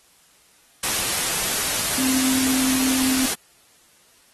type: tone in noise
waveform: sine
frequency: 261 Hz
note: C4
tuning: 4 cents flat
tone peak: -22 dBFS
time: 1.98-3.26 s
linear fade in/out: 5 ms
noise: white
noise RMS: -23 dBFS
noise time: 0.83-3.34 s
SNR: -2 dB
effects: white hiss -56 dBFS RMS until 4.33 s + AAC 32 kbps